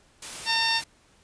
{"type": "noise", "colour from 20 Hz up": "white", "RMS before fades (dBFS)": -37, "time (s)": [0.22, 0.84], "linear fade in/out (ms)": 5}
{"type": "harmonic tone", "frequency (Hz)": 908, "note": "A#5", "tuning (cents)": -46, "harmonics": [1, 2, 3, 4, 5, 6], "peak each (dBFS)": [-29, -29, -29, -29, -29, -29], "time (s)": [0.45, 0.82], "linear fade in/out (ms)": 50}
{"effects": ["pink hiss -60 dBFS RMS until 1.23 s", "resampled to 22050 Hz"]}